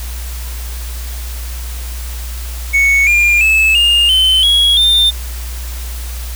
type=tone with pitch steps; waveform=triangle; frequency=2217 / 2404 / 2606 / 2826 / 3064 / 3322 / 3602 Hz; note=C#7 / D7 / E7 / F7 / G7 / G#7 / A7; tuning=0 / +40 / -20 / +20 / -40 / 0 / +40 cents; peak=-6 dBFS; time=2.73-5.11 s; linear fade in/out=20 ms; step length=340 ms; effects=added 60 Hz sine -21 dBFS peak until 6.35 s + white hiss -31 dBFS RMS until 6.35 s